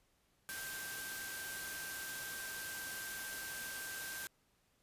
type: tone in noise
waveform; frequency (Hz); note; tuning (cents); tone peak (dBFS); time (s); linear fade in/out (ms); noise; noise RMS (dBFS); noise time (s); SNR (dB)
sine; 1568; G6; 0; -45; 0.49-4.27; 0; white; -45; 0.49-4.27; -3
effects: pink hiss -75 dBFS RMS until 4.82 s + resampled to 32000 Hz